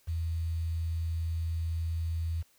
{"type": "tone with quantisation", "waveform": "sine", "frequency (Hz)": 82.41, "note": "E2", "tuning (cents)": 0, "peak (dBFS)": -29, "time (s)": [0.07, 2.43], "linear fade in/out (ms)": 20, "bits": 9, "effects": ["white hiss -66 dBFS RMS until 2.58 s"]}